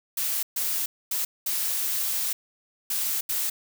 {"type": "noise bursts at uneven times", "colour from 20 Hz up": "blue", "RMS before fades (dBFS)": -27, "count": 6, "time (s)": [[0.17, 0.43], [0.56, 0.86], [1.11, 1.25], [1.46, 2.33], [2.9, 3.21], [3.29, 3.5]], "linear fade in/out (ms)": 5, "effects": []}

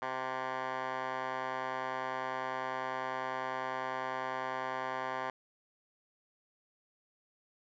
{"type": "tone with band-pass filter", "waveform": "10% pulse", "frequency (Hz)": 130, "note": "C3", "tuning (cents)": -11, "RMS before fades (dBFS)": -37, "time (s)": [0.02, 5.3], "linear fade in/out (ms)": 2, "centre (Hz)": 1200, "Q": 4, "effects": ["resampled to 16000 Hz"]}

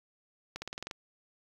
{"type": "accelerating click train", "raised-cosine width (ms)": 0.2, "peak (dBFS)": -21, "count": 8, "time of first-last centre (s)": [0.56, 0.912], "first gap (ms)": 60, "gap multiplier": 0.94, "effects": ["8-bit"]}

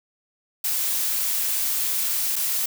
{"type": "noise with dropouts", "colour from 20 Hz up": "blue", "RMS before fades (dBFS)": -24, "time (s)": [0.64, 2.66], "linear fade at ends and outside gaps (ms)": 5, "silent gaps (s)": [2.358, 2.362], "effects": []}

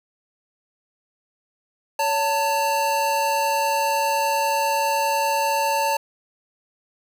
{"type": "tone pair together", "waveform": "square", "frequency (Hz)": [563.8, 895], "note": ["C#5", "A5"], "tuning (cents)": [29, 29], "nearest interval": "minor sixth", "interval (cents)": 800, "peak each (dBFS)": [-26, -21], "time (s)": [1.99, 5.97], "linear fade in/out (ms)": 5, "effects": []}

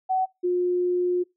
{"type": "tone pair in turn", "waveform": "sine", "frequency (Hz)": [752, 357.5], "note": ["F#5", "F4"], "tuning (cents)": [28, 41], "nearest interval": "octave + minor second", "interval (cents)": 1287, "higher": "first", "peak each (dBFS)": -20, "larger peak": "neither", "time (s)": [[0.09, 0.26], [0.43, 1.24]], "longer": "second", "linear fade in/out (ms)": 20, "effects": ["noise-tail reverb RT60 0.2 s tail -23 dB re dry"]}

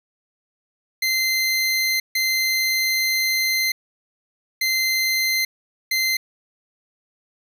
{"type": "tone bursts at uneven times", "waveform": "25% pulse", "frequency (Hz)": 2073, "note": "C7", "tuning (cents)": -17, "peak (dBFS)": -15, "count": 4, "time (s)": [[1.02, 2], [2.15, 3.72], [4.61, 5.45], [5.91, 6.17]], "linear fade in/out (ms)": 5, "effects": []}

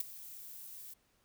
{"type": "noise with ADSR envelope", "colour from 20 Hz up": "violet", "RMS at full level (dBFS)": -31, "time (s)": [0, 0.94], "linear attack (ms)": 5, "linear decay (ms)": 11, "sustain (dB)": -18, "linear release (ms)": 10, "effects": ["pink hiss -73 dBFS RMS until 1.24 s"]}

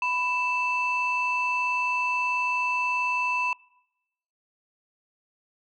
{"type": "tone pair together", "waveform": "sine", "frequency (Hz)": [991.5, 2647], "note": ["B5", "E7"], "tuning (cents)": [7, 7], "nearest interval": "octave + perfect fourth", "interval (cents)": 1700, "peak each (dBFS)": -25, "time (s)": [0.02, 3.53], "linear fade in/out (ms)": 2, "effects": ["noise-tail reverb RT60 0.9 s tail -25 dB re dry", "tanh soft clip ceiling -18 dBFS"]}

